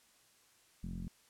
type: tone with low-pass filter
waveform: sawtooth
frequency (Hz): 44.12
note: F1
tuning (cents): +18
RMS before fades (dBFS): -42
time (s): 0.83-1.08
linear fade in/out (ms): 0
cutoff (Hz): 200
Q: 6.3
effects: white hiss -67 dBFS RMS until 1.29 s + low-pass 11000 Hz 12 dB/octave